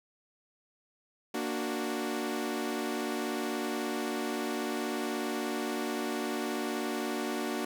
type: chord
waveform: sawtooth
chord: Bb augmented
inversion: none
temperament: equal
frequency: 233.1 / 293.7 / 370 Hz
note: Bb3 / D4 / F#4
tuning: 0 / 0 / 0 cents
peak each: -32 dBFS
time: 1.34-7.65 s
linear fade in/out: 5 ms
effects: none